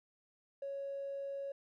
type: tone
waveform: triangle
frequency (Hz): 554.4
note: C#5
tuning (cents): 0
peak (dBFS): -35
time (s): 0.62-1.52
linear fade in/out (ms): 5
effects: tanh soft clip ceiling -36 dBFS